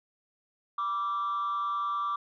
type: tone with frequency modulation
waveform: sine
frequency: 1168 Hz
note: D6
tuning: 10 cents flat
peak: -26 dBFS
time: 0.78-2.16 s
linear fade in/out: 5 ms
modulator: 187 Hz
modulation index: 0.4
effects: tanh soft clip ceiling -26 dBFS